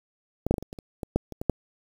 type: clicks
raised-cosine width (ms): 2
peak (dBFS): -13 / -7 / -12 / -17 / -24 / -25 / -26 / -18 / -8 / -24 / -18 / -7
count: 12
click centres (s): 0.466 / 0.51 / 0.541 / 0.582 / 0.626 / 0.729 / 0.788 / 1.032 / 1.16 / 1.323 / 1.415 / 1.497
effects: 7-bit